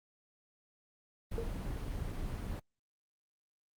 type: noise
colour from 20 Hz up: brown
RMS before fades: -38 dBFS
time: 1.31-2.6 s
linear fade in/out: 10 ms
type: tone with exponential decay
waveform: sine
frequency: 460 Hz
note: A#4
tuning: 23 cents flat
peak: -32 dBFS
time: 1.38-1.56 s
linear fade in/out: 0 ms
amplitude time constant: 37 ms
effects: Opus 24 kbps